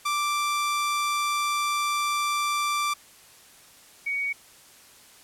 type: tone pair in turn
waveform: sawtooth / sine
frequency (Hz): 1175 / 2245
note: D6 / C#7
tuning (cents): +1 / +21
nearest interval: major seventh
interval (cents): 1120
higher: second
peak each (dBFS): -20 / -25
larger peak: first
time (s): 0.05-2.94 / 4.06-4.33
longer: first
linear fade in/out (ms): 10
effects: white hiss -52 dBFS RMS until 5.23 s + low-pass 12000 Hz 12 dB/octave